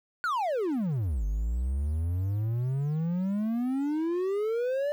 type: exponential two-way sweep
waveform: triangle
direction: down then up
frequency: 1499 to 48.57 to 594 Hz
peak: -24 dBFS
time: 0.24-4.92 s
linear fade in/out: 0 ms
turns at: 1.25 s
effects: 10-bit